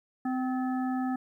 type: harmonic tone with a mistuned harmonic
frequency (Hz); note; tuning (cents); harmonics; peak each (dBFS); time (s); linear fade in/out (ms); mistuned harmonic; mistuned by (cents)
257.1; C4; -30; 1 / 3 / 5 / 7; -28 / -35 / -42 / -45; 0.25-1.16; 5; 7; -66
effects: 11-bit